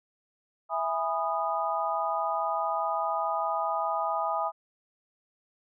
sine chord, E major seventh, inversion none, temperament just, 659.3 / 824.1 / 988.9 / 1236.1 Hz, E5 / G#5 / B5 / D#6, 0 / -14 / +2 / -12 cents, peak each -32 / -31 / -34 / -31 dBFS, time 0.69-4.52 s, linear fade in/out 50 ms, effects none

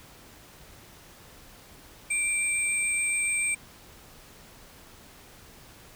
sine tone pair together, 2349 / 8371 Hz, D7 / C9, 0 / 0 cents, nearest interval octave + minor seventh, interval 2200 cents, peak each -26 dBFS, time 2.1-3.55 s, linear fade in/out 10 ms, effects tanh soft clip ceiling -19 dBFS + pink hiss -51 dBFS RMS until 5.95 s

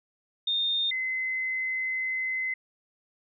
sine tone pair in turn, 3649 / 2048 Hz, A#7 / C7, -38 / -38 cents, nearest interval minor seventh, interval 1000 cents, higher first, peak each -24 / -27 dBFS, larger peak first, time 0.47-0.91 / 0.91-2.54 s, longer second, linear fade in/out 5 ms, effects none

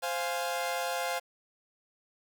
sawtooth chord, F minor, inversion second, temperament equal, 523.3 / 698.5 / 830.6 Hz, C5 / F5 / Ab5, 0 / 0 / 0 cents, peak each -31 / -30 / -33 dBFS, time 0.02-1.2 s, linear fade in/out 20 ms, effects 9-bit

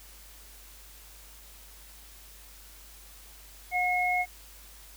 sine tone pair together, 723.6 / 2167 Hz, F#5 / C#7, -39 / -40 cents, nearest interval octave + perfect fifth, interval 1899 cents, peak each -27 dBFS, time 3.71-4.26 s, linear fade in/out 50 ms, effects added 50 Hz sine -52 dBFS peak until 4.96 s + white hiss -52 dBFS RMS until 4.96 s

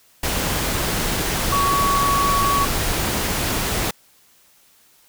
sine tone in noise, 1124 Hz, C#6, 24 cents sharp, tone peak -17 dBFS, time 1.52-2.65 s, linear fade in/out 5 ms, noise pink, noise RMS -22 dBFS, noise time 0.23-3.91 s, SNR +2 dB, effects white hiss -55 dBFS RMS until 5.08 s

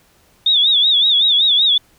sine tone with vibrato, 3575 Hz, A7, 27 cents sharp, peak -10 dBFS, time 0.46-1.78 s, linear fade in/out 5 ms, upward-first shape sine, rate 5.3 Hz, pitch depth 120 cents each way, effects pink hiss -54 dBFS RMS until 1.98 s

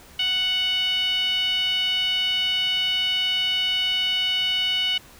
10% pulse tone with band-pass filter, 740 Hz, F#5, in tune, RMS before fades -23 dBFS, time 0.19-4.98 s, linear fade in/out 5 ms, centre 2900 Hz, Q 5.3, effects pink hiss -48 dBFS RMS until 5.19 s

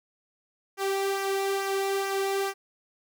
sawtooth tone with flanger, 391.4 Hz, G4, 3 cents flat, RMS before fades -28 dBFS, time 0.77-2.54 s, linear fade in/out 50 ms, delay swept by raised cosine 0.24 to 1.94 ms, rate 2.3 Hz, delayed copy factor -0.5, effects none

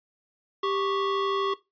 square tone pair together, 393.7 / 1108.7 Hz, G4 / C#6, +8 / 0 cents, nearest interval octave + tritone, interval 1792 cents, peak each -28 dBFS, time 0.63-1.54 s, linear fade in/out 5 ms, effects noise-tail reverb RT60 0.2 s tail -17 dB re dry + resampled to 11025 Hz

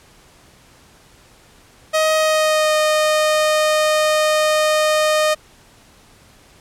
sawtooth tone with pitch glide, 628 to 615.4 Hz, D#5 to D#5, +16 to -19 cents, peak -10 dBFS, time 1.93-5.35 s, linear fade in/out 20 ms, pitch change -35 cents, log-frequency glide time 2.15-2.75 s, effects pink hiss -49 dBFS RMS until 6.6 s + low-pass 11000 Hz 12 dB/octave

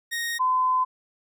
sawtooth / sine tone pair in turn, 1864.7 / 1020.9 Hz, A#6 / C6, 0 / -43 cents, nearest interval minor seventh, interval 1043 cents, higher first, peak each -23 / -19 dBFS, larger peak second, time 0.11-0.39 / 0.39-0.85 s, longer second, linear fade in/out 20 ms, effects none

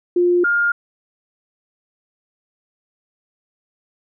sine tone pair in turn, 353 / 1412 Hz, F4 / F6, +19 / +19 cents, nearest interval 2 octaves, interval 2400 cents, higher second, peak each -12 / -14 dBFS, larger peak first, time 0.16-0.44 / 0.44-0.72 s, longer neither, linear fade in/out 5 ms, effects none

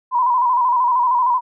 sine tone with vibrato, 987.8 Hz, B5, in tune, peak -13 dBFS, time 0.11-1.41 s, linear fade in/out 50 ms, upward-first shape square, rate 13 Hz, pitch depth 56 cents each way, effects none

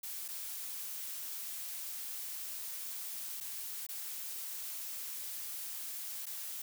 blue noise with dropouts, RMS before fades -42 dBFS, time 0.03-6.62 s, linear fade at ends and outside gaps 5 ms, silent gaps 0.281-0.285 / 3.404-3.408 / 3.867-3.888 / 6.257-6.265 s, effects none

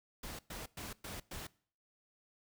pink noise bursts, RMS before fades -45 dBFS, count 5, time 0.23-1.47 s, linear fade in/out 5 ms, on 160 ms, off 110 ms, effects noise-tail reverb RT60 0.5 s tail -22 dB re dry

